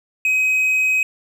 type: tone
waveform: triangle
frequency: 2529 Hz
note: D#7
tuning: 28 cents sharp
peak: -13 dBFS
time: 0.25-1.03 s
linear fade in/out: 2 ms
effects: none